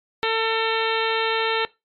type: harmonic tone with a mistuned harmonic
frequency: 448.3 Hz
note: A4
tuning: 32 cents sharp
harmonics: 1 / 2 / 3 / 4 / 5 / 6 / 7 / 8 / 9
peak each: -23 / -26 / -28 / -29 / -30 / -31 / -31 / -32 / -33 dBFS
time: 0.23-1.65 s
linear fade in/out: 0 ms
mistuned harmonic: 8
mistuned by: +38 cents
effects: noise-tail reverb RT60 0.2 s tail -19 dB re dry + MP3 64 kbps